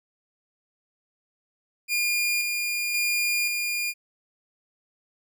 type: tone with tremolo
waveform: sawtooth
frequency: 2418 Hz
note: D7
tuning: 50 cents sharp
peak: -19 dBFS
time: 1.88-3.94 s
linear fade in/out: 50 ms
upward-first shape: square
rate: 0.94 Hz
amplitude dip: 30%
effects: none